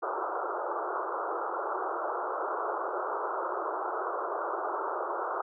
white band-pass noise, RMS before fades -33 dBFS, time 0.02-5.42 s, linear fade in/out 10 ms, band 340 to 1400 Hz, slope 96 dB/octave, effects none

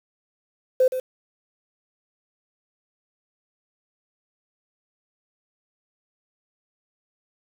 sine tone with echo, 514 Hz, C5, 31 cents flat, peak -13 dBFS, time 0.8-0.88 s, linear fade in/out 5 ms, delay 120 ms, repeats 1, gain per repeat -10 dB, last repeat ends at 1 s, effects tanh soft clip ceiling -9 dBFS + 7-bit

